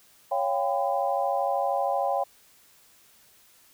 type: tone cluster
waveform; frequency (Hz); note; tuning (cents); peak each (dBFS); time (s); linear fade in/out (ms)
sine; 557 / 701 / 794 / 1012; C#5 / F5 / G5 / B5; +8 / +6 / +22 / +42; -28 / -29 / -27 / -34; 0.31-2.24; 10
effects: white hiss -58 dBFS RMS until 3.73 s